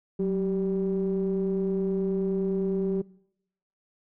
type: ring-modulated tone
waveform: triangle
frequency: 100.6 Hz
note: G2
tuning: 45 cents sharp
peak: -18 dBFS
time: 0.19-3.02 s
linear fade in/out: 10 ms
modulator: 287 Hz
effects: noise-tail reverb RT60 0.8 s tail -24 dB re dry + tanh soft clip ceiling -15 dBFS